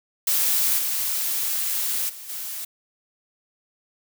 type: noise with level steps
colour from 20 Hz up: blue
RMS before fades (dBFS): -21 / -25 / -39 / -32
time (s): 0.27-2.65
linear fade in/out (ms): 5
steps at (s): 0.77 / 2.08 / 2.28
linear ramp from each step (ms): 20
effects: none